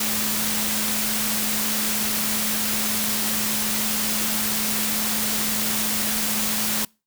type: tone in noise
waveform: sine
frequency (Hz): 214.5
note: A3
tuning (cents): -44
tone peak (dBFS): -30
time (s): 0-6.85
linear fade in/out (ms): 5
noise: white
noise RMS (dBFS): -24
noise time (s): 0-6.85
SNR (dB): -9
effects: noise-tail reverb RT60 0.3 s tail -26 dB re dry